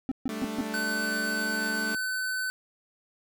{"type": "tone bursts", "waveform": "triangle", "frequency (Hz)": 261.6, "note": "C4", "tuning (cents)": 0, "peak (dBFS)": -23, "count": 4, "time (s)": [0.09, 0.61], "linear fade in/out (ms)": 0, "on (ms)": 25, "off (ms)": 140}
{"type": "chord", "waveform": "sawtooth", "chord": "G suspended second", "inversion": "none", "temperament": "equal", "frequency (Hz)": [196, 220, 293.7], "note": ["G3", "A3", "D4"], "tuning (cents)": [0, 0, 0], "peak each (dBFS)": [-36, -30, -34], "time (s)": [0.29, 1.95], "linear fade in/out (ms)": 2}
{"type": "tone", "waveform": "square", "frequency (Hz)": 1514, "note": "F#6", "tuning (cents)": 39, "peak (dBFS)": -29, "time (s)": [0.74, 2.5], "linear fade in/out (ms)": 0}
{"effects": []}